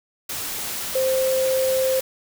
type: tone in noise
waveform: sine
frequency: 523.3 Hz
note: C5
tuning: in tune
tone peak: -18 dBFS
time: 0.95-2 s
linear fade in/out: 5 ms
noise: white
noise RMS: -29 dBFS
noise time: 0.29-2.01 s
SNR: +8 dB
effects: none